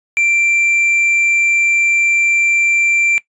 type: tone with tanh clipping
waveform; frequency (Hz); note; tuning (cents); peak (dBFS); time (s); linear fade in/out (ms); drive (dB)
sine; 2356; D7; +5; -12; 0.17-3.18; 0; 4
effects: noise-tail reverb RT60 0.1 s tail -19 dB re dry + resampled to 22050 Hz